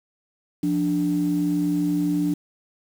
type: tone pair together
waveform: sine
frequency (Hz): 174.52 / 293.5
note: F3 / D4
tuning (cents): -1 / -1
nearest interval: major sixth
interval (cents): 900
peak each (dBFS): -24 / -20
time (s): 0.63-2.34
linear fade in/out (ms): 5
effects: tanh soft clip ceiling -13 dBFS + 7-bit